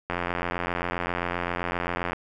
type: click train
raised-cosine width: 0.5 ms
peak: -12 dBFS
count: 179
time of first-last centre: 0.1-2.132 s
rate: 87.6 Hz
effects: none